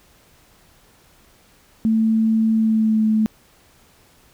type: tone with pitch glide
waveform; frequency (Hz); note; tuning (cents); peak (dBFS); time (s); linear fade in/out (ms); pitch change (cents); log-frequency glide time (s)
sine; 221.9 to 217.5; A3 to A3; +15 to -20; -14; 1.85-3.26; 0; -35; 2.55-3.05
effects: pink hiss -54 dBFS RMS until 4.33 s